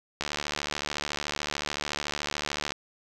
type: click train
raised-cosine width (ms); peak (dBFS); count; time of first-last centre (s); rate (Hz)
0.2; -12; 186; 0.21-2.72; 73.7
effects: none